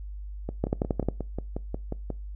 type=two click trains; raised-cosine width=2 ms; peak=-11 / -18 dBFS; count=6 / 10; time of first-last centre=0.64-1.086 / 0.49-2.103 s; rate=11.2 / 5.58 Hz; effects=noise-tail reverb RT60 0.3 s tail -23 dB re dry + added 50 Hz sine -35 dBFS peak until 2.35 s